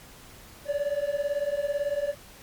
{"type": "beating tone pair", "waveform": "triangle", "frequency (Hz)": [565, 583], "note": ["C#5", "D5"], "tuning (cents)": [33, -13], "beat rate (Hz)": 18, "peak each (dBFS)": [-27, -26], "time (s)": [0.65, 2.15], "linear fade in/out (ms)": 50, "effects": ["pink hiss -49 dBFS RMS until 2.42 s", "MP3 96 kbps"]}